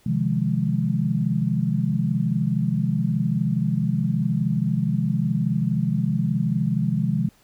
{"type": "chord", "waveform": "sine", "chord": "F minor seventh", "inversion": "second", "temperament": "equal", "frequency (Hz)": [130.81, 155.56, 174.61, 207.7], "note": ["C3", "Eb3", "F3", "Ab3"], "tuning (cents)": [0, 0, 0, 0], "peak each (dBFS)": -25, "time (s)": [0.06, 7.29], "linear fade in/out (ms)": 5, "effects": ["pink hiss -58 dBFS RMS until 7.43 s"]}